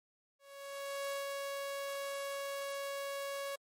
sawtooth tone with ADSR envelope, 557 Hz, C#5, 8 cents sharp, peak -32 dBFS, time 0.39-3.56 s, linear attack 710 ms, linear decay 150 ms, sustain -2 dB, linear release 10 ms, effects MP3 64 kbps

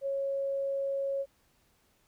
sine tone, 550 Hz, C#5, 14 cents flat, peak -29 dBFS, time 0.01-1.26 s, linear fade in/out 50 ms, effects pink hiss -69 dBFS RMS until 2.07 s

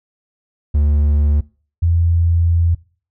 triangle / sine tone pair in turn, 73.42 / 84.64 Hz, D2 / E2, 0 / +46 cents, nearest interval major second, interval 246 cents, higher second, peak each -9 / -11 dBFS, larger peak first, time 0.74-1.41 / 1.82-2.75 s, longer second, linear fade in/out 10 ms, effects noise-tail reverb RT60 0.4 s tail -22 dB re dry

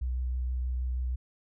sine tone with vibrato, 62.6 Hz, B1, 24 cents sharp, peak -28 dBFS, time 0.01-1.16 s, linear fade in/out 10 ms, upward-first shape sine, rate 6.3 Hz, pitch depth 14 cents each way, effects none

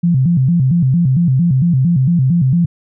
sine tone with vibrato, 150.2 Hz, D3, 39 cents sharp, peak -9 dBFS, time 0.03-2.66 s, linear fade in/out 10 ms, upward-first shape square, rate 4.4 Hz, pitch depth 240 cents each way, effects none

